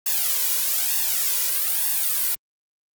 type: noise with flanger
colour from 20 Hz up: blue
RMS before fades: -22 dBFS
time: 0.06-2.35 s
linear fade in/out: 5 ms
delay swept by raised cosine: 1.1 to 2.09 ms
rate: 1.1 Hz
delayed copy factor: +0.9
effects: Opus 48 kbps